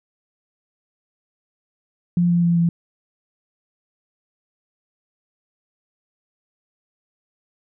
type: tone with pitch steps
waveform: sine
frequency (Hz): 174.4 / 172.7 / 171.01 / 169.34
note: F3 / F3 / F3 / E3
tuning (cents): -2 / -19 / -36 / +47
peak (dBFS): -14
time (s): 2.17-2.69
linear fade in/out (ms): 2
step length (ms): 130
effects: none